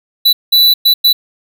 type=tone bursts at uneven times; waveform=square; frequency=3965 Hz; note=B7; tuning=6 cents sharp; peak=-6 dBFS; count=4; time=0.25-0.33 / 0.52-0.74 / 0.85-0.94 / 1.04-1.13 s; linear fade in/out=10 ms; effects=none